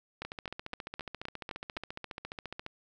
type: two click trains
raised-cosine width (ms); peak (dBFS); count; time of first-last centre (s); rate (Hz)
0.3; -23 / -21; 36 / 7; 0.25-2.664 / 0.22-1.77; 14.5 / 3.87
effects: none